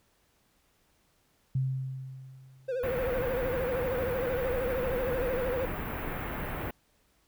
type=tone with exponential decay; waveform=sine; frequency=131.8 Hz; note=C3; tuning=13 cents sharp; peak=-24 dBFS; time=1.55-2.98 s; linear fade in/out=5 ms; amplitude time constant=310 ms
type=tone with vibrato; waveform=triangle; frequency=506 Hz; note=B4; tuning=42 cents sharp; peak=-27 dBFS; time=2.68-5.66 s; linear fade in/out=10 ms; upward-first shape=sine; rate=13 Hz; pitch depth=95 cents each way
type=band-stop noise; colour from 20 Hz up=pink; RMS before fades=-35 dBFS; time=2.83-6.71 s; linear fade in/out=5 ms; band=2300 to 16000 Hz; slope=24 dB/octave
effects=pink hiss -69 dBFS RMS until 7.27 s